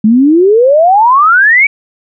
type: exponential sweep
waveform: sine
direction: up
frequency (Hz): 207.7 to 2320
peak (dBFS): -3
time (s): 0.04-1.67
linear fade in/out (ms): 5
effects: none